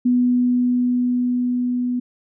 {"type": "tone with level ramp", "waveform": "sine", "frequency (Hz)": 246.9, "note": "B3", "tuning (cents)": 0, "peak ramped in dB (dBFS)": [-13, -19], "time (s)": [0.05, 2], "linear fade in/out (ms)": 10, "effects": []}